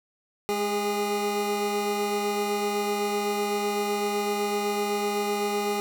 25% pulse tone pair together, 208.4 / 408.9 Hz, G#3 / G#4, +6 / -27 cents, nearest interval octave, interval 1167 cents, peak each -28 / -22 dBFS, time 0.49-5.8 s, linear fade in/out 0 ms, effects none

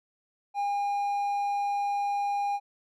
triangle tone, 810 Hz, G#5, 43 cents flat, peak -24 dBFS, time 0.54-2.6 s, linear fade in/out 50 ms, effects none

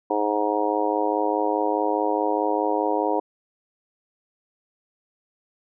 harmonic tone, 104.8 Hz, G#2, 16 cents sharp, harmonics 3 / 4 / 5 / 6 / 7 / 8 / 9, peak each -27 / -27 / -27 / -32 / -27 / -33 / -27 dBFS, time 0.1-3.2 s, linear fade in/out 5 ms, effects none

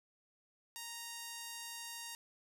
5% pulse tone, 932.3 Hz, A#5, in tune, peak -32 dBFS, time 0.76-2.15 s, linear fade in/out 0 ms, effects 11-bit

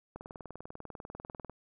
click train, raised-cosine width 1 ms, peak -29 dBFS, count 28, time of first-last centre 0.16-1.497 s, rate 20.2 Hz, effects none

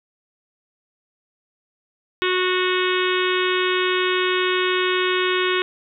harmonic tone, 367.3 Hz, F#4, 13 cents flat, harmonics 1 / 3 / 4 / 5 / 6 / 7 / 8 / 9 / 10, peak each -21 / -26 / -27 / -28 / -29 / -29 / -30 / -31 / -31 dBFS, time 2.22-5.62 s, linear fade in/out 0 ms, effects none

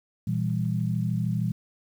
sine chord, E diminished, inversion second, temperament just, 118.67 / 164.81 / 197.78 Hz, Bb2 / E3 / G3, +31 / 0 / +16 cents, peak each -27 / -28 / -30 dBFS, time 0.27-1.52 s, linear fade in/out 5 ms, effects 9-bit

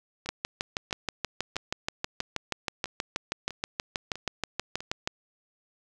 two click trains, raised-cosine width 0.2 ms, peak -11 / -22 dBFS, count 31 / 8, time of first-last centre 0.29-5.075 / 0.26-4.805 s, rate 6.27 / 1.54 Hz, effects none

